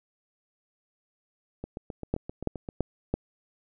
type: two click trains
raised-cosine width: 2 ms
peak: -12 / -22 dBFS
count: 4 / 9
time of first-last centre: 2.14-3.14 / 1.64-2.688 s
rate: 3 / 7.63 Hz
effects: none